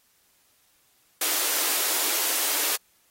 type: high-pass noise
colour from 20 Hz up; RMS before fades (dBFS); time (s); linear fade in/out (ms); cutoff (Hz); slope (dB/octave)
white; -25; 1.21-2.76; 5; 280; 96
effects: white hiss -64 dBFS RMS until 3.1 s + AAC 48 kbps